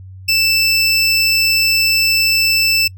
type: tone pair together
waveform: square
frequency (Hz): 2650 / 5289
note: E7 / E8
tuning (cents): +9 / +5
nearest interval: octave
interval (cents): 1196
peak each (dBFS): -15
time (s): 0.28-2.88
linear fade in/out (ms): 10
effects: noise-tail reverb RT60 0.1 s tail -25 dB re dry + added 94 Hz sine -32 dBFS peak until 2.97 s